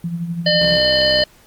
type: tone with tremolo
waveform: sine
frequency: 170 Hz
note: F3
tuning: 46 cents flat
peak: -18 dBFS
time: 0.04-0.78 s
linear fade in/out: 2 ms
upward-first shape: triangle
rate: 12 Hz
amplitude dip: 65%
type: harmonic tone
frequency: 604 Hz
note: D5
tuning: 48 cents sharp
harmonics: 1 / 3 / 5 / 7 / 8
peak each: -16 / -21 / -20 / -18 / -23 dBFS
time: 0.46-1.24 s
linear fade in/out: 5 ms
type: tone with vibrato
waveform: 10% pulse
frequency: 64.5 Hz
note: C2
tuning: 24 cents flat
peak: -19 dBFS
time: 0.6-1.24 s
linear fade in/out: 10 ms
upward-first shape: square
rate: 2.9 Hz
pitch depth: 23 cents each way
effects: pink hiss -50 dBFS RMS until 1.46 s + Opus 32 kbps